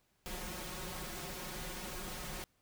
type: noise with comb filter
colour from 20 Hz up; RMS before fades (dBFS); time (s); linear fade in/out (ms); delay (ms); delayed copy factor
pink; -43; 0.26-2.44; 0; 5.5; +0.95
effects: pink hiss -75 dBFS RMS until 2.61 s